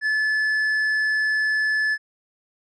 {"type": "tone with tanh clipping", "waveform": "triangle", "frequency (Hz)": 1730, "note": "A6", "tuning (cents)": -30, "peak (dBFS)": -20, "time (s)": [0.01, 1.98], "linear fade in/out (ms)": 50, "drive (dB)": 9, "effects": []}